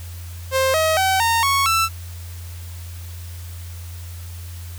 sawtooth tone with pitch steps, 528 / 635.2 / 764.2 / 919.3 / 1105.9 / 1330.5 Hz, C5 / D#5 / G5 / A#5 / C#6 / E6, +16 / +36 / -44 / -24 / -4 / +16 cents, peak -12 dBFS, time 0.51-1.89 s, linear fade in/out 50 ms, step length 230 ms, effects added 86 Hz sine -31 dBFS peak until 4.78 s + white hiss -43 dBFS RMS until 4.78 s

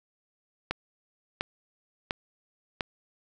click train, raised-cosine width 0.3 ms, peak -12 dBFS, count 4, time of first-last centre 0.71-2.808 s, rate 1.43 Hz, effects none

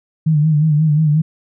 sine tone with vibrato, 153.2 Hz, D#3, 27 cents flat, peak -10 dBFS, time 0.26-1.22 s, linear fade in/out 10 ms, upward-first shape sine, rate 5.6 Hz, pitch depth 68 cents each way, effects none

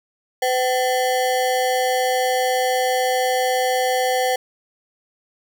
square ring-modulated tone, 635 Hz, D#5, 35 cents sharp, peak -15 dBFS, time 0.42-4.36 s, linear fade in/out 5 ms, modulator 128 Hz, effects none

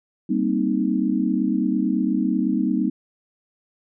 sine chord, C minor seventh, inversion second, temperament equal, 196 / 233.1 / 261.6 / 311.1 Hz, G3 / Bb3 / C4 / Eb4, 0 / 0 / 0 / 0 cents, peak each -24 dBFS, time 0.29-2.9 s, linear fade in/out 10 ms, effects none

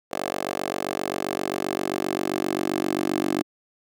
10% pulse tone with high-pass filter sweep, 47.59 Hz, F#1, 49 cents sharp, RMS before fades -27 dBFS, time 0.11-3.43 s, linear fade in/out 20 ms, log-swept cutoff 490 to 320 Hz, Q 3.1, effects none

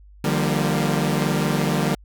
sawtooth chord, G minor seventh, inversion second, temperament equal with one note detuned, 150.18 / 174.61 / 196 / 233.1 Hz, D3 / F3 / G3 / Bb3, +39 / 0 / 0 / 0 cents, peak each -19 / -22 / -21 / -22 dBFS, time 0.24-1.95 s, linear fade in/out 5 ms, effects added 50 Hz sine -44 dBFS peak until 2.04 s

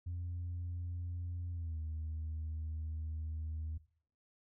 sine tone with pitch glide, 87.31 to 78.69 Hz, F2 to D#2, 0 to +20 cents, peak -36 dBFS, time 0.06-3.78 s, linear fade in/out 10 ms, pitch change -180 cents, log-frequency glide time 1.51-1.78 s, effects noise-tail reverb RT60 0.5 s tail -18 dB re dry + tanh soft clip ceiling -35 dBFS

